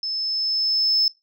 sine tone with level ramp, 5240 Hz, E8, 11 cents flat, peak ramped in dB -24 to -14 dBFS, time 0.03-1.08 s, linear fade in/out 2 ms, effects noise-tail reverb RT60 0.2 s tail -18 dB re dry + tanh soft clip ceiling -11 dBFS

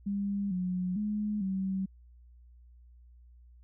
sine tone with pitch steps, 200.4 / 182.1 / 209.8 / 191.1 Hz, G3 / F#3 / G#3 / G3, +38 / -27 / +18 / -44 cents, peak -29 dBFS, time 0.06-1.86 s, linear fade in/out 10 ms, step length 450 ms, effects added 60 Hz sine -53 dBFS peak until 3.63 s

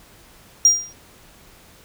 triangle tone with exponential decay, 5700 Hz, F8, 34 cents sharp, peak -4 dBFS, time 0.65-0.93 s, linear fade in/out 2 ms, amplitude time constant 60 ms, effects tanh soft clip ceiling -4 dBFS + pink hiss -49 dBFS RMS until 1.84 s

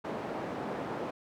white band-pass noise, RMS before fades -37 dBFS, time 0.04-1.11 s, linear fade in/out 10 ms, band 170 to 680 Hz, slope 12 dB/octave, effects none

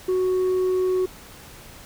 sine tone, 370 Hz, F#4, in tune, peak -16 dBFS, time 0.08-1.06 s, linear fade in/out 10 ms, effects tanh soft clip ceiling -18 dBFS + pink hiss -44 dBFS RMS until 1.85 s

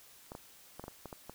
clicks, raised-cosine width 1 ms, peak -29 dBFS, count 8, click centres 0.319 / 0.351 / 0.796 / 0.84 / 0.881 / 1.057 / 1.128 / 1.296 s, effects white hiss -58 dBFS RMS until 1.34 s

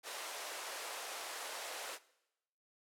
pink high-pass noise, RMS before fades -44 dBFS, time 0.03-1.99 s, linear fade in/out 50 ms, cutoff 490 Hz, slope 24 dB/octave, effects noise-tail reverb RT60 0.9 s tail -20 dB re dry + low-pass 12000 Hz 12 dB/octave

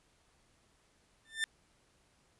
30% pulse tone with exponential growth, 1787 Hz, A6, 26 cents sharp, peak -25 dBFS, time 1.25-1.44 s, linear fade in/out 0 ms, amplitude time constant 40 ms, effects pink hiss -70 dBFS RMS until 2.39 s + resampled to 24000 Hz

